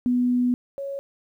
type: tone pair in turn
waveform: sine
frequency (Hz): 246.9 / 554.3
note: B3 / C#5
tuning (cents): 0 / 0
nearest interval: octave + major second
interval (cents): 1400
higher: second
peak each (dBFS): -18 / -28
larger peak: first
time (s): 0.06-0.54 / 0.78-0.99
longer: first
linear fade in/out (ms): 0
effects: 10-bit